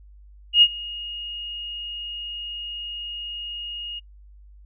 sine tone with ADSR envelope, 2862 Hz, F7, 42 cents sharp, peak -8 dBFS, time 0.53-4 s, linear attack 89 ms, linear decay 55 ms, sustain -22 dB, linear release 18 ms, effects noise-tail reverb RT60 0.1 s tail -24 dB re dry + added 50 Hz sine -45 dBFS peak until 4.65 s

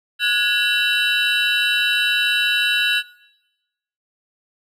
triangle tone cluster, 1455 / 1666 / 2710 / 3009 / 3903 Hz, F#6 / G#6 / E7 / F#7 / B7, -29 / +5 / +47 / +28 / -21 cents, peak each -21 dBFS, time 0.19-3.03 s, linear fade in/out 50 ms, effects noise-tail reverb RT60 1.0 s tail -21 dB re dry

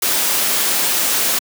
white noise, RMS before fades -17 dBFS, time 0.02-1.39 s, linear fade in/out 5 ms, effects high-pass 200 Hz 12 dB/octave

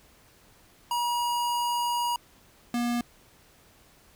square tone pair in turn, 958 / 239.5 Hz, A#5 / A#3, +47 / +47 cents, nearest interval 2 octaves, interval 2400 cents, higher first, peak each -26 dBFS, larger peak neither, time 0.91-2.16 / 2.74-3.01 s, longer first, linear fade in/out 2 ms, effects pink hiss -58 dBFS RMS until 4.15 s

